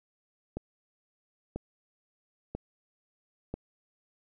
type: click train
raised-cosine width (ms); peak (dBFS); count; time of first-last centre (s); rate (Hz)
2; -21; 4; 0.57-3.54; 1.01
effects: none